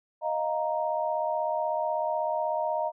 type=chord; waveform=sine; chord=Eb suspended second; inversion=none; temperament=equal; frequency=622.3 / 698.5 / 932.3 Hz; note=Eb5 / F5 / Bb5; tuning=0 / 0 / 0 cents; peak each=-29 / -32 / -30 dBFS; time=0.21-2.92 s; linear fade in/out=50 ms; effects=none